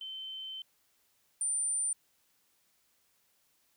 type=tone pair in turn; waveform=sine; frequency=3083 / 9138 Hz; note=G7 / D9; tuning=-29 / -48 cents; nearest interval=octave + perfect fifth; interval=1881 cents; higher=second; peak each=-39 / -29 dBFS; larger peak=second; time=0.01-0.62 / 1.41-1.93 s; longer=first; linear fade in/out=2 ms; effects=white hiss -72 dBFS RMS until 3.76 s